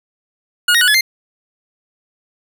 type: tone with pitch steps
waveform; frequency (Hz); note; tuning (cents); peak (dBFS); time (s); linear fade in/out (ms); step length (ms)
25% pulse; 1442 / 1872 / 1477 / 1705 / 2098; F#6 / A#6 / F#6 / G#6 / C7; -45 / +7 / -3 / +45 / +4; -6; 0.68-1.01; 5; 66
effects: none